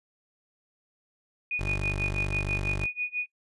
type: tone with tremolo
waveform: sine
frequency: 2468 Hz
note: D#7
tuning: 15 cents flat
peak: -25 dBFS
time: 1.51-3.26 s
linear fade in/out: 2 ms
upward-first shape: sine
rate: 6.1 Hz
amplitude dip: 95%
type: tone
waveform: 20% pulse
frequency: 49 Hz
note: G1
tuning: in tune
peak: -24 dBFS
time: 1.59-2.86 s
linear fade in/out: 10 ms
effects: noise-tail reverb RT60 0.1 s tail -25 dB re dry + resampled to 24000 Hz